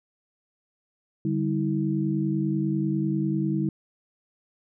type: tone cluster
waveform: sine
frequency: 146.5 / 196.6 / 322.6 Hz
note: D3 / G3 / E4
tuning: -4 / +5 / -37 cents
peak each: -27 dBFS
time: 1.25-3.69 s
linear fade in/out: 2 ms
effects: none